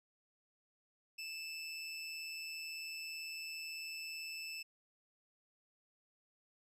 25% pulse tone with amplitude modulation, 2637 Hz, E7, in tune, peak -37 dBFS, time 1.18-4.63 s, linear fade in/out 10 ms, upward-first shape sine, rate 158 Hz, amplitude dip 40%, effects resampled to 32000 Hz

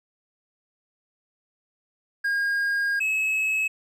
triangle tone pair in turn, 1624 / 2578 Hz, G#6 / E7, -39 / -39 cents, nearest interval minor sixth, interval 800 cents, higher second, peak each -20 dBFS, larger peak neither, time 2.24-3 / 3-3.68 s, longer first, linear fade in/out 10 ms, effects none

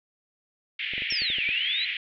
pink band-pass noise, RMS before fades -31 dBFS, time 0.79-1.97 s, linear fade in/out 2 ms, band 2000 to 3200 Hz, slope 48 dB/octave
clicks, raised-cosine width 2 ms, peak -29 dBFS, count 8, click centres 0.936 / 0.98 / 1.021 / 1.124 / 1.22 / 1.302 / 1.385 / 1.49 s
sine linear two-way sweep, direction down then up, 5590 to 2225 to 4065 Hz, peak -26 dBFS, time 1.1-1.85 s, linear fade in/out 5 ms, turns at 1.45 s
effects none

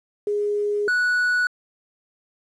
sine / triangle tone pair in turn, 413.4 / 1473.2 Hz, G#4 / F#6, -8 / -8 cents, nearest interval octave + minor seventh, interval 2200 cents, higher second, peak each -20 / -16 dBFS, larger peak second, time 0.27-0.88 / 0.88-1.47 s, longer first, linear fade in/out 2 ms, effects resampled to 22050 Hz + 9-bit

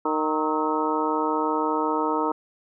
harmonic tone with a mistuned harmonic, 154.6 Hz, D#3, 11 cents flat, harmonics 2 / 3 / 4 / 5 / 6 / 7 / 8, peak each -27 / -28 / -34 / -35 / -26 / -32 / -30 dBFS, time 0.05-2.32 s, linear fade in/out 5 ms, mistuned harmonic 8, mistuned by +66 cents, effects none

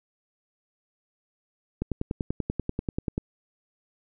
click train, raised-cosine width 3 ms, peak -14 dBFS, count 15, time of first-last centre 1.82-3.179 s, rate 10.3 Hz, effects none

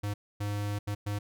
square tone bursts at uneven times, 102.8 Hz, G#2, 17 cents flat, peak -31 dBFS, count 4, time 0.03-0.14 / 0.4-0.79 / 0.87-0.95 / 1.06-1.19 s, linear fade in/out 10 ms, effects none

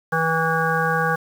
harmonic tone, 162.5 Hz, E3, 24 cents flat, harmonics 1 / 3 / 5 / 7 / 9 / 10, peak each -25 / -25 / -25 / -25 / -25 / -25 dBFS, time 0.12-1.16 s, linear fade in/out 10 ms, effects 7-bit

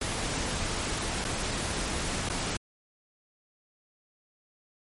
pink noise with dropouts, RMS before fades -31 dBFS, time 0.01-2.57 s, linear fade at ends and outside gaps 5 ms, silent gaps 1.244-1.248 / 2.29-2.297 s, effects MP3 48 kbps

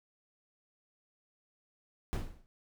brown noise with exponential decay, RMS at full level -27 dBFS, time 2.13-2.46 s, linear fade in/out 0 ms, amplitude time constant 71 ms, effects none

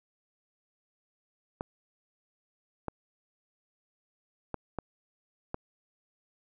clicks, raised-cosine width 1 ms, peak -19 dBFS, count 5, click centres 1.609 / 2.883 / 4.543 / 4.787 / 5.544 s, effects none

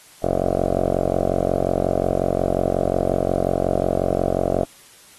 5% pulse tone with low-pass filter, 45.56 Hz, F#1, 26 cents flat, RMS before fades -21 dBFS, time 0.22-4.65 s, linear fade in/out 20 ms, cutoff 660 Hz, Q 5.8, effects white hiss -48 dBFS RMS until 5.18 s + AAC 32 kbps

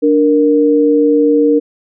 sine tone pair together, 293.7 / 466.2 Hz, D4 / A#4, 0 / 0 cents, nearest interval minor sixth, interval 800 cents, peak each -10 dBFS, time 0.02-1.6 s, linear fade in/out 20 ms, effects none

